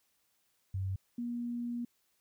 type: tone pair in turn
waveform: sine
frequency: 95.5 / 239.1 Hz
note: G2 / A#3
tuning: -45 / +44 cents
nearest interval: octave + major third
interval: 1589 cents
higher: second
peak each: -32 / -34 dBFS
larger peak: first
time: 0.74-0.96 / 1.18-1.85 s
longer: second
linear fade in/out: 5 ms
effects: white hiss -75 dBFS RMS until 2.2 s